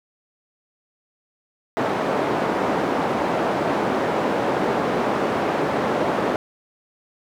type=band-pass noise; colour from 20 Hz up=white; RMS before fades=-22 dBFS; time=1.77-6.36 s; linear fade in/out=0 ms; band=190 to 760 Hz; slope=12 dB/octave; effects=none